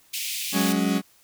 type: high-pass noise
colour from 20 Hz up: pink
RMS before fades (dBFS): -30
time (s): 0.13-0.73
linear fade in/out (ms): 10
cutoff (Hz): 2300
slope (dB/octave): 48
type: chord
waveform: 40% pulse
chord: F# suspended second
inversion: none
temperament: equal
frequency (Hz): 185 / 207.7 / 277.2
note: F#3 / G#3 / C#4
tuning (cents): 0 / 0 / 0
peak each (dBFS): -24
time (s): 0.52-1.02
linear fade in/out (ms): 50
effects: white hiss -58 dBFS RMS until 1.23 s